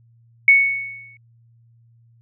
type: tone with exponential decay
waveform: sine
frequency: 2217 Hz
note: C#7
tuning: in tune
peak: -6 dBFS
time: 0.48-1.17 s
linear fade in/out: 2 ms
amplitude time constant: 150 ms
effects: added 116 Hz sine -51 dBFS peak until 2.21 s